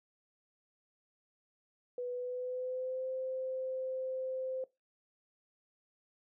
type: tone with pitch glide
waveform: sine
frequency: 493 to 519.6 Hz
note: B4 to C5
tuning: -3 to -12 cents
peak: -35 dBFS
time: 1.98-4.64 s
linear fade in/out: 2 ms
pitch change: +91 cents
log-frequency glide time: 2.11-3.08 s
effects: noise-tail reverb RT60 0.2 s tail -19 dB re dry